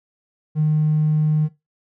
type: tone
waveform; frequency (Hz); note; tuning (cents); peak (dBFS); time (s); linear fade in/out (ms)
triangle; 153.5; D#3; -23; -11; 0.55-1.49; 50
effects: noise-tail reverb RT60 0.2 s tail -18 dB re dry + tanh soft clip ceiling -12 dBFS